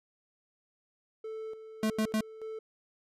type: tone with tremolo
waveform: triangle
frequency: 440 Hz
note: A4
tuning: in tune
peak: -35 dBFS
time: 1.24-2.59 s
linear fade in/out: 5 ms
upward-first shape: square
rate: 1.7 Hz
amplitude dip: 60%
type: tone bursts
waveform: square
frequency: 217.1 Hz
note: A3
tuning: 23 cents flat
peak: -27 dBFS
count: 3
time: 1.83-2.208 s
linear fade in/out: 2 ms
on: 70 ms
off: 84 ms
effects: resampled to 32000 Hz